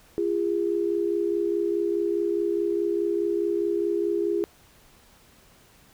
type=tone pair together; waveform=sine; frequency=342.3 / 407.1 Hz; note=F4 / G#4; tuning=-35 / -35 cents; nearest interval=minor third; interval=300 cents; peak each=-25 dBFS; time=0.18-4.44 s; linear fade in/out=0 ms; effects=pink hiss -56 dBFS RMS until 5.93 s